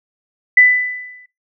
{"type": "tone with exponential decay", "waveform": "sine", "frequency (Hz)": 1994, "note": "B6", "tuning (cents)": 16, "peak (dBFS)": -3, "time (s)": [0.57, 1.26], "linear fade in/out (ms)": 5, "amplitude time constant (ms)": 150, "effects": ["noise-tail reverb RT60 0.2 s tail -20 dB re dry"]}